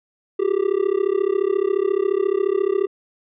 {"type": "tone with amplitude modulation", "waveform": "triangle", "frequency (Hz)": 392, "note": "G4", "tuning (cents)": 0, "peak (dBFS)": -11, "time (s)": [0.39, 2.87], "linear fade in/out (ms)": 10, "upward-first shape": "sine", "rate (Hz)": 34.3, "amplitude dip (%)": 100, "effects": ["resampled to 8000 Hz"]}